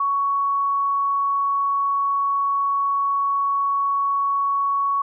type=tone; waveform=sine; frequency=1116 Hz; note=C#6; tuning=11 cents sharp; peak=-18 dBFS; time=0-5.02 s; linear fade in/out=5 ms; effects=none